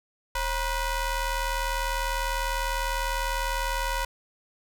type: ring-modulated tone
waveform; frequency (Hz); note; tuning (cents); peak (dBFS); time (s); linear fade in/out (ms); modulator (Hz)
sawtooth; 500; B4; +21; -19; 0.35-4.05; 5; 460
effects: none